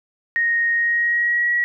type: tone with pitch glide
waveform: sine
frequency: 1864.7 to 1919.3 Hz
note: A#6 to B6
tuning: 0 to -50 cents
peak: -16 dBFS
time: 0.36-1.64 s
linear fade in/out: 0 ms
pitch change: +50 cents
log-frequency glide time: 0.73-1.52 s
effects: none